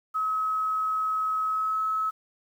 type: tone with pitch glide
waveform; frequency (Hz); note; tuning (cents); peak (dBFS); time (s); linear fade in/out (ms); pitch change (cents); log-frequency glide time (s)
sine; 1281 to 1291.4; E6 to E6; -50 to -36; -24; 0.14-2.11; 20; +14; 1.45-1.81
effects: 9-bit